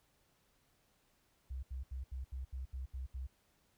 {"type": "tone bursts", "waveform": "sine", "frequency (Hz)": 65, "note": "C2", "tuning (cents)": -11, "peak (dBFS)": -39, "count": 9, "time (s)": [1.5, 3.27], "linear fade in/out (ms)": 10, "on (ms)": 130, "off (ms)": 75, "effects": ["pink hiss -74 dBFS RMS until 3.77 s"]}